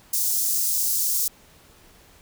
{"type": "high-pass noise", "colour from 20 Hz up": "white", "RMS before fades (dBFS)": -23, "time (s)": [0.13, 1.28], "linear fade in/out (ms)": 5, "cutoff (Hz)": 5400, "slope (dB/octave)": 24, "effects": ["pink hiss -53 dBFS RMS until 2.21 s"]}